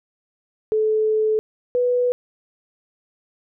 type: tone pair in turn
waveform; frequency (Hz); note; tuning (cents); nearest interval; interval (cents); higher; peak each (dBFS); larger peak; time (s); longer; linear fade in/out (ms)
sine; 433.5 / 492.7; A4 / B4; -26 / -4; major second; 222; second; -16; neither; 0.72-1.39 / 1.75-2.12; first; 0
effects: none